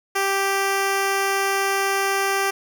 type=tone; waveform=10% pulse; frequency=392 Hz; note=G4; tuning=in tune; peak=-11 dBFS; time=0.15-2.51 s; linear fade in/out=10 ms; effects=none